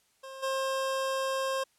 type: tone with level steps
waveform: 25% pulse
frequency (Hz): 533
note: C5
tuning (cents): +32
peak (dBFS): -38 / -25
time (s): 0.23-1.64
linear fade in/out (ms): 10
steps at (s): 0.42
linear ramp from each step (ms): 20
effects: white hiss -69 dBFS RMS until 1.78 s + low-pass 11000 Hz 12 dB/octave